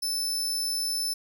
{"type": "tone", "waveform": "sawtooth", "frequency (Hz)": 5274, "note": "E8", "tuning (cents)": 0, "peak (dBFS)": -24, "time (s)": [0.02, 1.14], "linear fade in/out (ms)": 10, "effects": []}